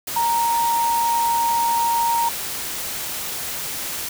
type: tone in noise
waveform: sine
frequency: 932.3 Hz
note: A#5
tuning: in tune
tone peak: -17 dBFS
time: 0.16-2.29 s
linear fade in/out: 5 ms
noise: white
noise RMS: -28 dBFS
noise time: 0.07-4.09 s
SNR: +8 dB
effects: none